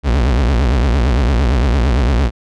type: tone with vibrato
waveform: 40% pulse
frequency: 63.5 Hz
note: B1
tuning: 49 cents sharp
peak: -10 dBFS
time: 0.03-2.31 s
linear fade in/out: 50 ms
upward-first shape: triangle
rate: 8.8 Hz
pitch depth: 280 cents each way
effects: low-pass 5000 Hz 12 dB/octave